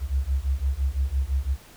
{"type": "beating tone pair", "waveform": "sine", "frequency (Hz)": [64.8, 70.7], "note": ["C2", "C#2"], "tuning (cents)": [-16, 35], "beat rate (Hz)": 5.9, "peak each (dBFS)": -25, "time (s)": [0, 1.57], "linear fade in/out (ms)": 50, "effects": ["pink hiss -50 dBFS RMS until 1.76 s"]}